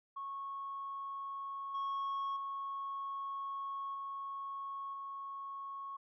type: tone with level steps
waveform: sine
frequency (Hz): 1100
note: C#6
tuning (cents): -14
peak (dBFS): -39 / -32 / -37 / -39 / -41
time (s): 0.16-5.97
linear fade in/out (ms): 10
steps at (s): 1.74 / 2.36 / 3.94 / 4.93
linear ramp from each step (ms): 10
effects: tanh soft clip ceiling -34 dBFS